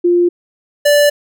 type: tone pair in turn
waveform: sine / square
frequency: 350 / 583.9 Hz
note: F4 / D5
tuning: +4 / -10 cents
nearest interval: major sixth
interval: 886 cents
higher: second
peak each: -8 dBFS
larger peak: neither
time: 0.04-0.29 / 0.85-1.1 s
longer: neither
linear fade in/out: 10 ms
effects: none